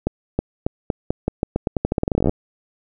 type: accelerating click train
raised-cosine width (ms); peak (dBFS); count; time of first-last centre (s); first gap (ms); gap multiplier
2; -5; 25; 0.07-2.294; 320; 0.86
effects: none